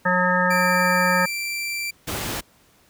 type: harmonic tone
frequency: 180.9 Hz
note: F#3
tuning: 39 cents flat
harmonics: 1 / 3 / 5 / 7 / 9 / 10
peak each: -24 / -24 / -24 / -24 / -24 / -24 dBFS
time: 0.05-1.26 s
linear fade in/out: 10 ms
type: tone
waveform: sawtooth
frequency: 2349 Hz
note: D7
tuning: in tune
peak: -22 dBFS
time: 0.5-1.91 s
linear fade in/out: 10 ms
type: noise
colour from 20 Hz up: pink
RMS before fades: -27 dBFS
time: 2.07-2.41 s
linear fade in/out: 10 ms
effects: pink hiss -57 dBFS RMS until 2.89 s + high-pass 60 Hz 12 dB/octave